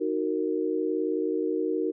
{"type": "chord", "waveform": "sine", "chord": "D# minor", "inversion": "none", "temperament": "equal with one note detuned", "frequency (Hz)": [311.1, 370, 461.6], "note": ["D#4", "F#4", "A#4"], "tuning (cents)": [0, 0, -17], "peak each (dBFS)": -29, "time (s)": [0, 1.92], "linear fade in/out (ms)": 20, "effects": []}